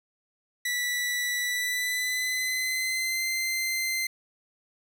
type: tone with pitch glide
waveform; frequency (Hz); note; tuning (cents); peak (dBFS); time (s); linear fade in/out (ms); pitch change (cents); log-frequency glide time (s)
sawtooth; 1963 to 2077; B6 to C7; -11 to -13; -23; 0.65-4.07; 5; +98; 1.43-3.25
effects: none